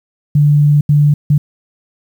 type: tone bursts at uneven times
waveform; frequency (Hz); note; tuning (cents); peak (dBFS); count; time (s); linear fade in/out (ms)
sine; 146.83; D3; 0; -6; 3; 0.35-0.81 / 0.89-1.14 / 1.3-1.38; 5
effects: 7-bit